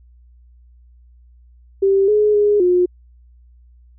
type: tone with pitch steps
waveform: sine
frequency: 390.9 / 421.3 / 414 / 358.4 Hz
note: G4 / G#4 / G#4 / F4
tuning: -5 / +25 / -5 / +45 cents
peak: -11 dBFS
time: 1.82-2.86 s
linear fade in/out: 10 ms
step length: 260 ms
effects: added 60 Hz sine -45 dBFS peak until 3.98 s